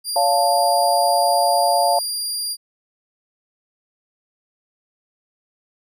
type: tone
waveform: 25% pulse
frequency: 4792 Hz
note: D8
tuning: 34 cents sharp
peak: -18 dBFS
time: 0.04-2.57 s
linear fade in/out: 50 ms
type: chord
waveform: sine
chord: Db augmented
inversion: none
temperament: equal with one note detuned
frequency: 568.6 / 698.5 / 880 Hz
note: Db5 / F5 / A5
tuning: +44 / 0 / 0 cents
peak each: -21 / -17 / -20 dBFS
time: 0.16-1.99 s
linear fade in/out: 2 ms
effects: none